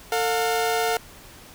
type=tone pair together; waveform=sawtooth; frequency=450 / 714.3 Hz; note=A4 / F5; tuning=+39 / +39 cents; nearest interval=minor sixth; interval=800 cents; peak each=-20 dBFS; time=0.12-0.97 s; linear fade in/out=2 ms; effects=pink hiss -46 dBFS RMS until 1.54 s

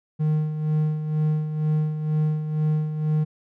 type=tone with tremolo; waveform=triangle; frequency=153.8 Hz; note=D#3; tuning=20 cents flat; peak=-16 dBFS; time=0.19-3.25 s; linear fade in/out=20 ms; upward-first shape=sine; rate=2.1 Hz; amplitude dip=60%; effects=none

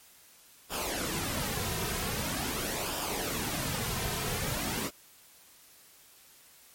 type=noise with flanger; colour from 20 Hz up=pink; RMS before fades=-33 dBFS; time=0.69-4.91 s; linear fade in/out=50 ms; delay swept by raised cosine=0.48 to 3.58 ms; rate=0.44 Hz; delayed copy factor=-0.6; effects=white hiss -57 dBFS RMS until 6.74 s + MP3 64 kbps

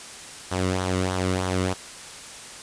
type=tone with flanger; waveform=sawtooth; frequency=92.5 Hz; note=F#2; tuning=in tune; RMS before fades=-25 dBFS; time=0.51-1.74 s; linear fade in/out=10 ms; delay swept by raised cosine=0.4 to 1.24 ms; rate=3.2 Hz; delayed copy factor=-0.6; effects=white hiss -40 dBFS RMS until 2.62 s + resampled to 22050 Hz

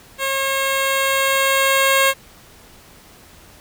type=tone with level ramp; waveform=10% pulse; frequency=541 Hz; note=C#5; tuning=42 cents flat; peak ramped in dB=-11 to -4 dBFS; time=0.18-2.14 s; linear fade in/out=50 ms; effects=pink hiss -46 dBFS RMS until 3.6 s

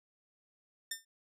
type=tone with exponential decay; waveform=10% pulse; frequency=1800 Hz; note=A6; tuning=39 cents sharp; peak=-24 dBFS; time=0.91-1.05 s; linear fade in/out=5 ms; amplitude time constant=29 ms; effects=none

